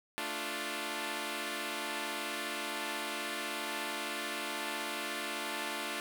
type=chord; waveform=5% pulse; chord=D minor; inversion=second; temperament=equal; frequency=220 / 293.7 / 349.2 Hz; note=A3 / D4 / F4; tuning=0 / 0 / 0 cents; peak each=-31 / -28 / -28 dBFS; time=0.18-6 s; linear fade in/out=0 ms; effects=none